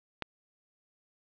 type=click; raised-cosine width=0.3 ms; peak=-17 dBFS; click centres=0.223 s; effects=resampled to 11025 Hz + 9-bit